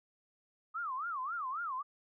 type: tone with vibrato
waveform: sine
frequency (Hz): 1200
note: D6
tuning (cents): +37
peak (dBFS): -35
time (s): 0.74-1.83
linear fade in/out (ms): 20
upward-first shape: sine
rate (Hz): 3.7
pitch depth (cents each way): 290
effects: none